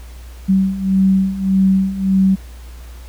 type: beating tone pair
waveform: sine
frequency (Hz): 190.2 / 191.9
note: F#3 / G3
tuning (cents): +48 / -37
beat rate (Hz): 1.7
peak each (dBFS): -17 / -13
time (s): 0.48-2.36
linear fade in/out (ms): 20
effects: added 60 Hz sine -32 dBFS peak until 3.08 s + pink hiss -45 dBFS RMS until 3.08 s